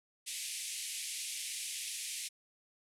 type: band-pass noise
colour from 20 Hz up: white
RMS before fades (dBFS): -41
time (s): 0.26-2.29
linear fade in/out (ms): 20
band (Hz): 2100 to 11000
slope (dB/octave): 48
effects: none